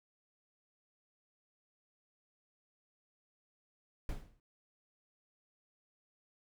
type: noise with exponential decay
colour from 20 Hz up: brown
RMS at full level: -35 dBFS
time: 4.09-4.4 s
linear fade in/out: 1 ms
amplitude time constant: 67 ms
effects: none